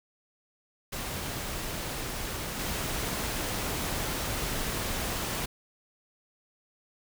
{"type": "noise with level steps", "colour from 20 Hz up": "pink", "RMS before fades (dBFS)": [-35, -32], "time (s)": [0.92, 5.46], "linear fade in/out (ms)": 10, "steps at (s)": 2.59, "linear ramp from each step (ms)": 10, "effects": []}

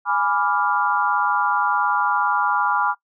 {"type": "chord", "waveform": "sine", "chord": "G# diminished seventh", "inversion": "none", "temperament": "equal", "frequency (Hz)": [830.6, 987.8, 1174.7, 1396.9], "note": ["G#5", "B5", "D6", "F6"], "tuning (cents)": [0, 0, 0, 0], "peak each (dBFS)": -23, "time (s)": [0.05, 2.95], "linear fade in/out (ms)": 50, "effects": ["noise-tail reverb RT60 0.1 s tail -19 dB re dry"]}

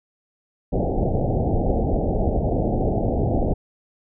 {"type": "low-pass noise", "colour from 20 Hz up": "pink", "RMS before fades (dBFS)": -21, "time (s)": [0.72, 3.54], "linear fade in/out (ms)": 10, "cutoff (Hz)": 790, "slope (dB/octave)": 96, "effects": []}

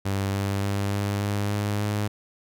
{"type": "tone with pitch steps", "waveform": "sawtooth", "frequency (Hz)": [98.1, 99.07, 100.05, 101.03, 102.03, 103.04, 104.05], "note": ["G2", "G2", "G2", "G#2", "G#2", "G#2", "G#2"], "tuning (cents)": [2, 19, 36, -47, -30, -13, 4], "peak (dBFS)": -20, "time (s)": [0.05, 2.08], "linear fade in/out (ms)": 10, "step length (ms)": 290, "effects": []}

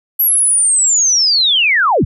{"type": "linear sweep", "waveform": "sine", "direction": "down", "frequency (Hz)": [11840, 42.72], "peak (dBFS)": -9, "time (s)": [0.19, 2.05], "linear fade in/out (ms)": 10, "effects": []}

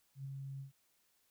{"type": "tone with ADSR envelope", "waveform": "sine", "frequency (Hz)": 136.4, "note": "C#3", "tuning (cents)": -28, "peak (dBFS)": -40, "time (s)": [0.15, 0.72], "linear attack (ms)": 97, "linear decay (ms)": 16, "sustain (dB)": -2, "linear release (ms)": 120, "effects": ["white hiss -75 dBFS RMS until 1.3 s"]}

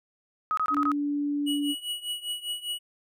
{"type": "tone bursts", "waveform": "sine", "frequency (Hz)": 1265, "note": "D#6", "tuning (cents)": 28, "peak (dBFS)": -23, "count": 5, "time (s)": [0.51, 0.917], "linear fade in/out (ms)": 0, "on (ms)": 63, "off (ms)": 23}
{"type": "tone", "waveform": "sine", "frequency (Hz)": 289.4, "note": "D4", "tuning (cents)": -25, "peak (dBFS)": -25, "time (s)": [0.7, 1.75], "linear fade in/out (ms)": 50}
{"type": "tone with tremolo", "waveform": "square", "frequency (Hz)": 2924, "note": "F#7", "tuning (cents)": -21, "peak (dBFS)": -28, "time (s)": [1.46, 2.79], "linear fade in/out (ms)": 20, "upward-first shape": "triangle", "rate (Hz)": 5, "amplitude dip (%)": 90}
{"effects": []}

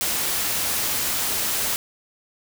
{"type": "noise", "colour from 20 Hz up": "white", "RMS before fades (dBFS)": -24, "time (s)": [0.01, 1.76], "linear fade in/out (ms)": 0, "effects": []}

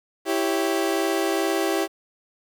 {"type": "chord", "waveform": "30% pulse", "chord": "C# diminished", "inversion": "first", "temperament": "equal", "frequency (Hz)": [329.6, 392, 554.4], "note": ["E4", "G4", "C#5"], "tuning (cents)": [0, 0, 0], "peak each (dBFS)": [-22, -22, -27], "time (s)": [0.25, 1.88], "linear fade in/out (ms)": 50, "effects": ["9-bit"]}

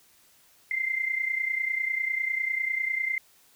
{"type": "tone pair together", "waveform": "sine", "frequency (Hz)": [2063, 2093], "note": ["C7", "C7"], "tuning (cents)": [-25, 0], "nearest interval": "unison", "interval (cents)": 25, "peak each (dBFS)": [-31, -27], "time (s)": [0.71, 3.18], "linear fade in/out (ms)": 2, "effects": ["white hiss -60 dBFS RMS until 3.55 s"]}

